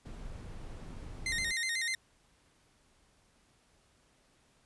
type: noise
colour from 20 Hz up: brown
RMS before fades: -44 dBFS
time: 0.05-1.52 s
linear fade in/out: 10 ms
type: tone with vibrato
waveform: sawtooth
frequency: 1962 Hz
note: B6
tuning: 12 cents flat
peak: -28 dBFS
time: 1.26-1.95 s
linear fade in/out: 2 ms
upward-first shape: square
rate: 8.1 Hz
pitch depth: 96 cents each way
effects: pink hiss -68 dBFS RMS until 4.65 s + resampled to 24000 Hz